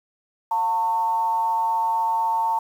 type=tone with frequency modulation; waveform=sine; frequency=904 Hz; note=A5; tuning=47 cents sharp; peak=-19 dBFS; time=0.51-2.59 s; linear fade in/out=5 ms; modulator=194 Hz; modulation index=0.38; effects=8-bit